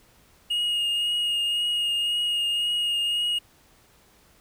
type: tone with vibrato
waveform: triangle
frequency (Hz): 2862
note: F7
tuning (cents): +42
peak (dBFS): -21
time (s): 0.5-3.39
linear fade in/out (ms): 10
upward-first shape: triangle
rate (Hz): 1.9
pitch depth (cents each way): 19
effects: pink hiss -58 dBFS RMS until 4.4 s